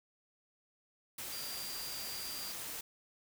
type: tone in noise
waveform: sine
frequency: 4752 Hz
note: D8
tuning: 20 cents sharp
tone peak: -44 dBFS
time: 1.32-2.52 s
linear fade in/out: 5 ms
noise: white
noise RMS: -43 dBFS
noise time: 1.18-2.81 s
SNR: -4 dB
effects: none